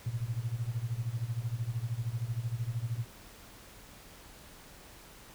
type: tone with tremolo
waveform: sine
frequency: 116.9 Hz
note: A#2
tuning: 5 cents sharp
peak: -28 dBFS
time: 0.06-3.05 s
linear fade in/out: 5 ms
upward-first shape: sine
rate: 13 Hz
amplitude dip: 85%
effects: added 40 Hz sine -61 dBFS peak until 5.34 s + pink hiss -53 dBFS RMS until 5.34 s